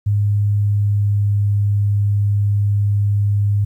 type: tone with pitch glide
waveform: sine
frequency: 102.8 to 102.09 Hz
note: G#2 to G#2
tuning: -17 to -29 cents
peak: -13 dBFS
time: 0.06-3.65 s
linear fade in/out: 10 ms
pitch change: -12 cents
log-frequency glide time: 0.54-1.34 s
effects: 9-bit